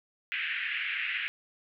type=band-pass noise; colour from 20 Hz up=white; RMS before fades=-33 dBFS; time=0.32-1.28 s; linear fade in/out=0 ms; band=1600 to 2800 Hz; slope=48 dB/octave; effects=none